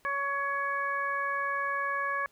harmonic tone, 560 Hz, C#5, 18 cents sharp, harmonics 1 / 2 / 3 / 4, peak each -39 / -31 / -32 / -41 dBFS, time 0.05-2.26 s, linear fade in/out 0 ms, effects pink hiss -65 dBFS RMS until 2.31 s

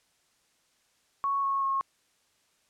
sine tone with pitch steps, 1108.7 / 1097.2 / 1085.9 Hz, C#6 / C#6 / C#6, 0 / -18 / -36 cents, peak -25 dBFS, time 1.24-1.81 s, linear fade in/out 0 ms, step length 190 ms, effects white hiss -69 dBFS RMS until 2.69 s + low-pass 9000 Hz 12 dB/octave

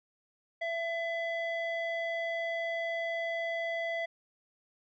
square tone with low-pass filter, 669 Hz, E5, 25 cents sharp, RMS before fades -34 dBFS, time 0.61-4.06 s, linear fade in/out 10 ms, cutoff 2400 Hz, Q 3.5, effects none

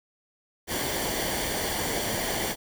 pink noise with comb filter, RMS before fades -29 dBFS, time 0.67-2.56 s, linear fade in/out 50 ms, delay 0.77 ms, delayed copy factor -0.6, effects none

